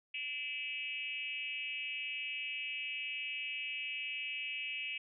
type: tone with frequency modulation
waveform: sine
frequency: 2594 Hz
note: E7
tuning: 28 cents flat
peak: -37 dBFS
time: 0.14-4.98 s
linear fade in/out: 5 ms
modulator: 273 Hz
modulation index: 1.2
effects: none